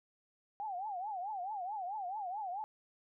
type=tone with vibrato; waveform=sine; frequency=784 Hz; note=G5; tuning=in tune; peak=-37 dBFS; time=0.6-2.64 s; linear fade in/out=0 ms; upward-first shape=triangle; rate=4.6 Hz; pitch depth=220 cents each way; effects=none